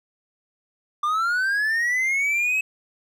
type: linear sweep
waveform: triangle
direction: up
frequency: 1174.7 to 2584 Hz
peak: -18 dBFS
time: 1.03-2.61 s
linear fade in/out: 5 ms
effects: none